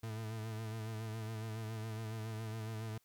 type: tone with vibrato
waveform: 40% pulse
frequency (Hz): 110.4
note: A2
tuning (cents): +6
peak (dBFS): -39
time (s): 0.03-2.98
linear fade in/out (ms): 5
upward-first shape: sine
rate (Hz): 7.2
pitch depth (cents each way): 43
effects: white hiss -75 dBFS RMS until 3.04 s